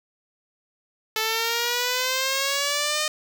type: exponential sweep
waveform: 5% pulse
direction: up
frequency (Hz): 435.7 to 615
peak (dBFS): -11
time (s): 1.16-3.08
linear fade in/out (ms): 2
effects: none

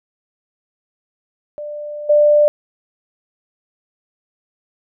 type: tone with level steps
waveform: sine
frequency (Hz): 593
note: D5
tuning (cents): +17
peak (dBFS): -25 / -8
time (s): 1.58-2.48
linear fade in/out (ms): 0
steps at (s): 2.09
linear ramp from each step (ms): 10
effects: none

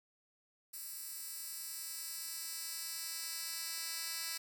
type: tone with high-pass filter sweep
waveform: 10% pulse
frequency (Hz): 329.6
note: E4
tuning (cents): 0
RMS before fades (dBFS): -43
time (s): 0.73-4.38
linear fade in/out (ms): 10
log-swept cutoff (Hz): 9800 to 3900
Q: 0.73
effects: none

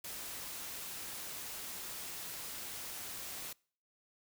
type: noise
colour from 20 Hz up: white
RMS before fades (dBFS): -44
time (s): 0.04-3.53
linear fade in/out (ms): 5
effects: noise-tail reverb RT60 0.5 s tail -26 dB re dry

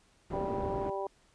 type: low-pass noise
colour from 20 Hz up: white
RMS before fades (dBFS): -38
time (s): 0.3-0.9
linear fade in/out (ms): 5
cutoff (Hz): 400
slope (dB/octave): 12
type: harmonic tone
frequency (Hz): 195.8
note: G3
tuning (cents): -2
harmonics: 2 / 3 / 4 / 5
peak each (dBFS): -36 / -38 / -39 / -40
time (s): 0.33-1.07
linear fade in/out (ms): 2
effects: pink hiss -66 dBFS RMS until 1.34 s + resampled to 22050 Hz

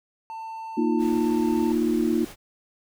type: tone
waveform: triangle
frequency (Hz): 894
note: A5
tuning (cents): +27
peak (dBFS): -31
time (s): 0.3-1.72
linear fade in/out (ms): 0
type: chord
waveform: sine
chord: Bb suspended fourth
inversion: none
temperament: equal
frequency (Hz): 233.1 / 311.1 / 349.2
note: Bb3 / Eb4 / F4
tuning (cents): 0 / 0 / 0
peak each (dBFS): -24 / -24 / -25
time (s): 0.77-2.25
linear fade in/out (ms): 10
type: noise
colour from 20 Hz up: pink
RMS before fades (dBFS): -42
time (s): 0.98-2.36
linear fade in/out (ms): 50
effects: none

